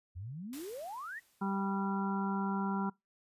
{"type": "exponential sweep", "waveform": "sine", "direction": "up", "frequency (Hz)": [81.6, 1979], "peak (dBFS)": -40, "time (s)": [0.15, 1.2], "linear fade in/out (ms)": 20}
{"type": "noise with exponential decay", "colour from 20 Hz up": "white", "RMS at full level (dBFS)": -48, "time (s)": [0.53, 2.01], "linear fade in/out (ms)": 1, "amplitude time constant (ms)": 320}
{"type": "harmonic tone", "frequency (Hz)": 196, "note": "G3", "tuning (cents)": 0, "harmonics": [1, 2, 4, 5, 6, 7], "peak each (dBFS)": [-33, -43, -42, -40, -52, -42], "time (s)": [1.41, 2.9], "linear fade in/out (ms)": 10}
{"effects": ["noise-tail reverb RT60 0.2 s tail -24 dB re dry", "resampled to 32000 Hz"]}